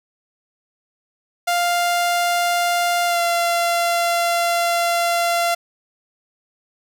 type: tone with pitch glide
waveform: sawtooth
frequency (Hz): 698.5 to 687.3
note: F5 to F5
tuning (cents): 0 to -28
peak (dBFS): -13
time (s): 1.47-5.55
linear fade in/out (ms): 10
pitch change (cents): -28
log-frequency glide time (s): 3.06-3.2
effects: none